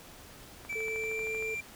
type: click train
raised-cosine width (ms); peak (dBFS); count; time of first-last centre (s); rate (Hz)
0.5; -31; 11; 0.65-1.425; 12.9
type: tone with pitch glide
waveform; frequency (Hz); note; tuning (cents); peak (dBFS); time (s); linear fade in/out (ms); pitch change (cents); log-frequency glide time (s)
triangle; 2323 to 2366; D7 to D7; -20 to +12; -32; 0.69-1.61; 10; +32; 0.82-1.33
type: tone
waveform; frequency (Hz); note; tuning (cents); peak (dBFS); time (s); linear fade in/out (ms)
sine; 441.8; A4; +7; -36; 0.75-1.55; 10
effects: pink hiss -51 dBFS RMS until 1.75 s